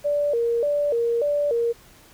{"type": "tone with vibrato", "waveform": "sine", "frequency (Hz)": 522, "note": "C5", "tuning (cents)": -4, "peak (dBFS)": -19, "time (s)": [0.04, 1.73], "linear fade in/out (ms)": 20, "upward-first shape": "square", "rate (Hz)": 1.7, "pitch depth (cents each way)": 190, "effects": ["pink hiss -51 dBFS RMS until 2.13 s"]}